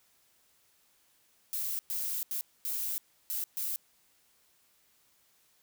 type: noise bursts at uneven times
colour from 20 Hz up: violet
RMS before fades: -34 dBFS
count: 6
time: 1.53-1.79 / 1.9-2.23 / 2.31-2.41 / 2.65-2.98 / 3.3-3.44 / 3.57-3.76 s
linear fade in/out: 0 ms
effects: white hiss -68 dBFS RMS until 5.62 s